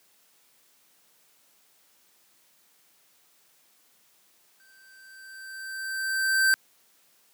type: tone with exponential growth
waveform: square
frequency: 1556 Hz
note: G6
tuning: 13 cents flat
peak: -18 dBFS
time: 4.6-6.54 s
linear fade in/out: 0 ms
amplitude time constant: 420 ms
effects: white hiss -63 dBFS RMS until 7.33 s + high-pass 150 Hz 12 dB/octave